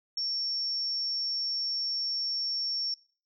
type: tone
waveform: sine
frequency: 5470 Hz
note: F8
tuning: 37 cents flat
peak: -29 dBFS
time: 0.17-2.94 s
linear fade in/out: 2 ms
effects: noise-tail reverb RT60 0.5 s tail -22 dB re dry